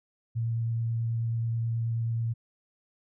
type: tone with vibrato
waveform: sine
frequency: 115.1 Hz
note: A#2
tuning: 22 cents flat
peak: -26 dBFS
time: 0.35-2.34 s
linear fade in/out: 20 ms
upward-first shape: square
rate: 9.3 Hz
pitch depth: 8 cents each way
effects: none